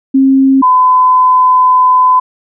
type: tone pair in turn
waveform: sine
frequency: 268.2 / 1012.6 Hz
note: C4 / B5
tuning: +43 / +43 cents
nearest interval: octave + major seventh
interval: 2300 cents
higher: second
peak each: -4 dBFS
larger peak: neither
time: 0.14-0.62 / 0.62-2.2 s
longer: second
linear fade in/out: 10 ms
effects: none